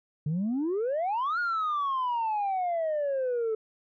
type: exponential two-way sweep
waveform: sine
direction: up then down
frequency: 143.5 to 1450 to 432.6 Hz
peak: -24 dBFS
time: 0.26-3.55 s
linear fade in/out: 5 ms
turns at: 1.39 s
effects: tanh soft clip ceiling -24 dBFS